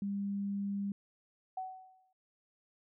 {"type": "tone", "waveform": "sine", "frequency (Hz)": 200, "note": "G3", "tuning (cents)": 35, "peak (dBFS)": -33, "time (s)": [0.02, 0.92], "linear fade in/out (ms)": 2}
{"type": "tone with exponential decay", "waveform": "sine", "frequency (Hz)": 751, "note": "F#5", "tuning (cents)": 26, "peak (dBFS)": -34, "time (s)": [1.57, 2.13], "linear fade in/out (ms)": 5, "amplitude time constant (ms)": 120}
{"effects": []}